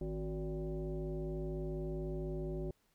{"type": "tone with frequency modulation", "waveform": "sine", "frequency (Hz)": 157.9, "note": "D#3", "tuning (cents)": 26, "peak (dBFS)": -36, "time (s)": [0.01, 2.71], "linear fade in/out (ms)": 2, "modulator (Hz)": 210, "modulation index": 1.5, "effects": ["pink hiss -75 dBFS RMS until 2.94 s"]}